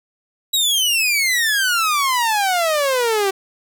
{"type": "exponential sweep", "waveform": "sawtooth", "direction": "down", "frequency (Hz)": [3893, 380], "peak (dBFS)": -12, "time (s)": [0.53, 3.31], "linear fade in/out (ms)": 10, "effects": []}